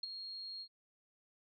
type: tone with ADSR envelope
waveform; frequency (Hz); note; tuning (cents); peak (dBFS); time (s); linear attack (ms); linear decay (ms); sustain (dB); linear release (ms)
sine; 4263; C8; +32; -34; 0.03-0.68; 5; 15; -9; 68
effects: none